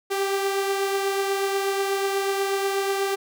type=beating tone pair; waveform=sawtooth; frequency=392 / 400.2 Hz; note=G4 / G4; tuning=0 / +36 cents; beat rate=8.2 Hz; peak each=-19 / -28 dBFS; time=0.1-3.16 s; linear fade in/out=20 ms; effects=none